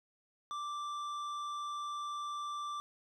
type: tone with tanh clipping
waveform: sine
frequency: 1174.7 Hz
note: D6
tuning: in tune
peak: -39 dBFS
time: 0.51-2.8 s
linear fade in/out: 0 ms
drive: 11 dB
effects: none